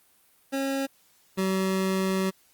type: tone pair in turn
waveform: 25% pulse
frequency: 272 / 190.01 Hz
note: C#4 / F#3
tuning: -33 / +46 cents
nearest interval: tritone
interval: 621 cents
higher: first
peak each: -22 / -20 dBFS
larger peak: second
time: 0.52-0.87 / 1.37-2.31 s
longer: second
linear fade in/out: 20 ms
effects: white hiss -62 dBFS RMS until 2.53 s + Opus 32 kbps